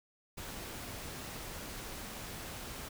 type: noise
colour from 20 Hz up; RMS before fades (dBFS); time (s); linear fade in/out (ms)
pink; -44; 0.37-2.89; 10
effects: none